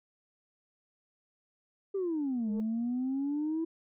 sine exponential two-way sweep, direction down then up, 403.6 to 207.7 to 331 Hz, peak -28 dBFS, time 1.94-3.65 s, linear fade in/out 10 ms, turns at 2.51 s
sine tone with exponential growth, 453.6 Hz, A#4, 47 cents flat, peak -35 dBFS, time 2.27-2.6 s, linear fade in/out 0 ms, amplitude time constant 70 ms
effects tanh soft clip ceiling -26 dBFS

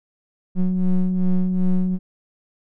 triangle ring-modulated tone, 91.2 Hz, F#2, 24 cents flat, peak -10 dBFS, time 0.55-1.99 s, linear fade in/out 50 ms, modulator 92.5 Hz, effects none

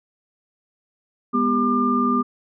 sine tone cluster, 204.6 / 246 / 397.5 / 1198 Hz, G#3 / B3 / G4 / D6, -26 / -7 / +24 / +34 cents, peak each -27 / -20 / -28 / -20 dBFS, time 1.33-2.23 s, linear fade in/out 20 ms, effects none

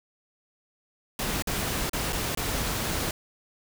pink noise with dropouts, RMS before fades -29 dBFS, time 1.19-3.11 s, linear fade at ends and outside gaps 2 ms, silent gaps 1.423-1.472 / 1.896-1.932 / 2.125-2.129 / 2.35-2.373 s, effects none

